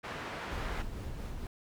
white low-pass noise, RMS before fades -41 dBFS, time 0.03-0.83 s, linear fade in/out 20 ms, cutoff 1700 Hz, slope 12 dB/octave
brown noise with tremolo, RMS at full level -37 dBFS, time 0.51-1.47 s, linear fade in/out 2 ms, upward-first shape triangle, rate 4.4 Hz, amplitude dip 35%
effects none

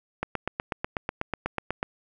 click train, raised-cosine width 0.5 ms, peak -12 dBFS, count 14, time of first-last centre 0.23-1.829 s, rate 8.13 Hz, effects none

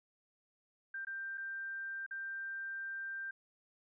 sine tone with dropouts, 1575 Hz, G6, 8 cents sharp, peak -39 dBFS, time 0.94-3.31 s, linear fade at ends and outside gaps 5 ms, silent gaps 1.05-1.069 / 1.375-1.378 / 2.064-2.109 s, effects none

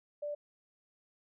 sine tone, 587.3 Hz, D5, in tune, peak -35 dBFS, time 0.22-0.35 s, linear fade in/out 10 ms, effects none

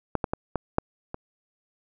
clicks, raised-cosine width 1 ms, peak -9 / -11 / -12 / -11 / -6 / -19 dBFS, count 6, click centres 0.153 / 0.242 / 0.335 / 0.557 / 0.784 / 1.144 s, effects none

